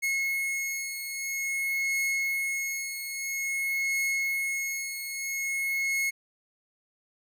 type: beating tone pair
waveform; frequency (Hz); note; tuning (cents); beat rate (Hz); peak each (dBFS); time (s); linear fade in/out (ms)
45% pulse; 2173 / 2173.5; C#7 / C#7; -35 / -35; 0.5; -29 / -34; 0.02-6.11; 20
effects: none